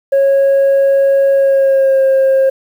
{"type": "tone with pitch glide", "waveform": "sine", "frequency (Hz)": [549, 534.9], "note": ["C#5", "C5"], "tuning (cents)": [-17, 38], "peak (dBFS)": -5, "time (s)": [0.12, 2.5], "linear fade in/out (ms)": 10, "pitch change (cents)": -45, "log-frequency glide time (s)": [1.33, 2.03], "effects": ["tanh soft clip ceiling -6 dBFS", "7-bit"]}